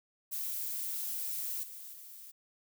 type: noise with level steps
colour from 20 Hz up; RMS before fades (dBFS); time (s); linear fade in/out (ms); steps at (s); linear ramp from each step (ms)
violet; -37 / -47 / -50; 0.31-2.32; 20; 1.63 / 1.93; 5
effects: none